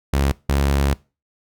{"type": "tone pair in turn", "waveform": "sawtooth", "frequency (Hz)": [69.3, 69.7], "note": ["C#2", "C#2"], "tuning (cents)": [0, 10], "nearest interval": "unison", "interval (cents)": 10, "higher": "second", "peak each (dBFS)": -12, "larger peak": "neither", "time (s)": [[0.13, 0.32], [0.49, 0.94]], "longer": "second", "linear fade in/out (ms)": 5, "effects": ["noise-tail reverb RT60 0.3 s tail -22 dB re dry"]}